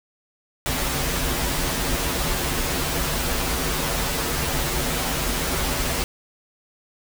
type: noise with comb filter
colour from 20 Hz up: pink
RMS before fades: -24 dBFS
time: 0.66-6.04 s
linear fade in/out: 0 ms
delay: 9.7 ms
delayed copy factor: -0.95
effects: none